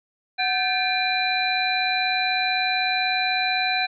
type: tone cluster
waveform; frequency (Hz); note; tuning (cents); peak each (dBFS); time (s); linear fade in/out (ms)
sine; 743 / 1559 / 1733 / 2390 / 4012; F#5 / G6 / A6 / D7 / B7; +7 / -10 / -27 / +30 / +26; -25 / -29 / -33 / -25 / -26; 0.38-3.87; 20
effects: none

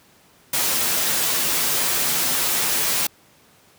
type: noise with comb filter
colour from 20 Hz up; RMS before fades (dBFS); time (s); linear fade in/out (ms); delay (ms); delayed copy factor
white; -21; 0.53-3.07; 5; 10; -0.5
effects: pink hiss -54 dBFS RMS until 3.78 s + high-pass 100 Hz 12 dB/octave

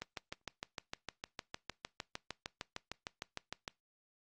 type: click train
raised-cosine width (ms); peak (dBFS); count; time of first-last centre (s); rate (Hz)
0.2; -22; 25; 0.02-3.679; 6.56
effects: noise-tail reverb RT60 0.2 s tail -22 dB re dry + Opus 32 kbps

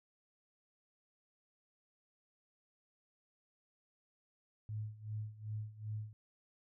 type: tone with tremolo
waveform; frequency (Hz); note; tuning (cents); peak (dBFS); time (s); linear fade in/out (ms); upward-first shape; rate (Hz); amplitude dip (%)
sine; 107.3; A2; -43; -37; 4.69-6.13; 0; sine; 2.6; 85
effects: none

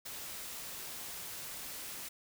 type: noise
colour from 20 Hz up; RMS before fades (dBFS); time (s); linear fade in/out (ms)
white; -44; 0.05-2.09; 10
effects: none

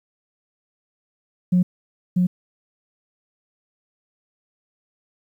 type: tone with echo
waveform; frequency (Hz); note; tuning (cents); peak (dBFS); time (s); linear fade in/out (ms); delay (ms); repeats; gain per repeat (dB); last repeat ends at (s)
sine; 180; F#3; -47; -12; 1.52-1.63; 10; 640; 1; -2; 2.27
effects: tanh soft clip ceiling -10 dBFS + 9-bit

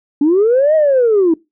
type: linear two-way sweep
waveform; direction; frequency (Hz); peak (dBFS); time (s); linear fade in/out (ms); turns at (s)
sine; up then down; 275.7 to 639 to 312.6; -7; 0.21-1.34; 5; 0.75
effects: noise-tail reverb RT60 0.2 s tail -21 dB re dry + tanh soft clip ceiling -5 dBFS

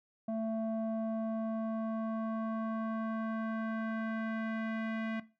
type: tone with low-pass filter sweep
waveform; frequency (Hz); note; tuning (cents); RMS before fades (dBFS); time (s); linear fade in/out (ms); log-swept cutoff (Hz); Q
square; 222.4; A3; +19; -36; 0.28-5.2; 5; 640 to 2100; 2.4
effects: noise-tail reverb RT60 0.3 s tail -17 dB re dry

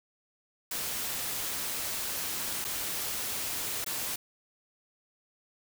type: noise with dropouts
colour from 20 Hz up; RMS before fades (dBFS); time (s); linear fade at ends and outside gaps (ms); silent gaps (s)
white; -34; 0.71-4.16; 5; 2.644-2.648 / 3.845-3.863
effects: none

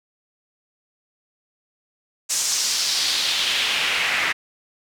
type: noise with band-pass filter sweep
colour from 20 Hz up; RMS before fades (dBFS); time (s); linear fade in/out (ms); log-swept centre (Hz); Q
pink; -22; 2.29-4.33; 20; 7000 to 2000; 2.2
effects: none

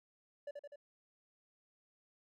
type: tone with echo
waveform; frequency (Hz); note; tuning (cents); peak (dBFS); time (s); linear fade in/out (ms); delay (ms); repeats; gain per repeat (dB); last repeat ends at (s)
triangle; 577; D5; -31; -39; 0.47-0.51; 5; 83; 3; -3; 0.759
effects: none

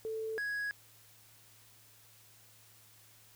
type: tone pair in turn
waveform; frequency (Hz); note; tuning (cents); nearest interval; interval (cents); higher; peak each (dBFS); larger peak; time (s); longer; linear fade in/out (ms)
sine / triangle; 441.7 / 1663.9; A4 / G#6; +7 / +3; octave + major seventh; 2296; second; -35 / -32; second; 0.05-0.38 / 0.38-0.71; neither; 0
effects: added 109 Hz sine -67 dBFS peak until 3.35 s + white hiss -61 dBFS RMS until 3.35 s

